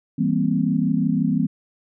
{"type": "chord", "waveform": "sine", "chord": "C dominant seventh", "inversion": "first", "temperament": "just", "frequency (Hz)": [163.52, 196.22, 235.5, 261.6], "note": ["E3", "G3", "Bb3", "C4"], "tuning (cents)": [-14, 2, 18, 0], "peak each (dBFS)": -23, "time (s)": [0.18, 1.47], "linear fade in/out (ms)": 10, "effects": []}